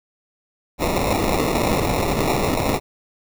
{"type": "noise with sample-and-hold", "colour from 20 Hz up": "blue", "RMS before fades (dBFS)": -20, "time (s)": [0.78, 2.8], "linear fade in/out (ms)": 50, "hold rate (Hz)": 1575, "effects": []}